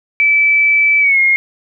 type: tone with pitch glide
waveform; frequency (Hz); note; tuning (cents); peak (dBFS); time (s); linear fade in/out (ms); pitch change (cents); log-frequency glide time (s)
sine; 2311 to 2144; D7 to C7; -28 to +42; -8; 0.2-1.36; 0; -130; 1-1.19
effects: none